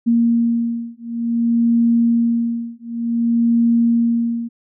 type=beating tone pair; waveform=sine; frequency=233.1 / 233.65 Hz; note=A#3 / A#3; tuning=0 / +4 cents; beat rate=0.55 Hz; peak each=-17 dBFS; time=0.06-4.49 s; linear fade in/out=20 ms; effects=none